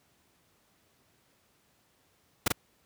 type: noise with echo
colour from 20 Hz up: pink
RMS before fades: -24 dBFS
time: 2.46-2.48 s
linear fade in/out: 5 ms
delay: 42 ms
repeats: 1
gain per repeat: -2 dB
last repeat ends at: 2.522 s
effects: pink hiss -68 dBFS RMS until 2.85 s + high-pass 80 Hz 12 dB/octave